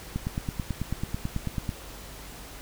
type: click train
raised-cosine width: 5 ms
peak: -16 dBFS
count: 15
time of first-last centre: 0.16-1.692 s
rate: 9.14 Hz
effects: added 50 Hz sine -46 dBFS peak until 2.61 s + pink hiss -44 dBFS RMS until 2.61 s